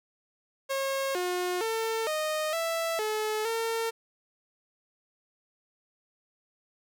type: tone with pitch steps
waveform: sawtooth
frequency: 542 / 359.7 / 448.8 / 618 / 661 / 430.3 / 454.7 Hz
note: C#5 / F#4 / A4 / D#5 / E5 / A4 / A#4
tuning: -39 / -49 / +34 / -12 / +5 / -39 / -43 cents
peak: -24 dBFS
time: 0.69-3.91 s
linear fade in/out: 20 ms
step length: 460 ms
effects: none